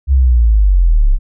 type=linear sweep; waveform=sine; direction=down; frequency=69.3 to 30.87 Hz; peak=-6 dBFS; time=0.07-1.19 s; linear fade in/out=50 ms; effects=none